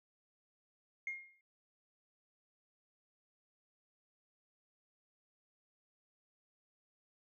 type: tone with exponential decay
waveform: sine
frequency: 2134 Hz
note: C7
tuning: 34 cents sharp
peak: -34 dBFS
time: 1.07-1.41 s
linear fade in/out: 2 ms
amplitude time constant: 72 ms
effects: tanh soft clip ceiling -32 dBFS